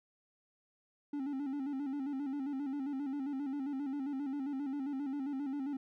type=tone with vibrato; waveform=triangle; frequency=277.2 Hz; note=C#4; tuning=in tune; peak=-33 dBFS; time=1.13-5.77 s; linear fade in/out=5 ms; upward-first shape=square; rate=7.5 Hz; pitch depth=76 cents each way; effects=none